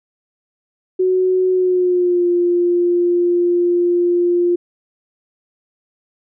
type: tone with pitch glide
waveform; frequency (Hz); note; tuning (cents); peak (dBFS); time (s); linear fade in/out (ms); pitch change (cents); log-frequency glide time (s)
sine; 370.5 to 350.3; F#4 to F4; +2 to +5; -12; 0.99-4.56; 10; -97; 1.51-2.27
effects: none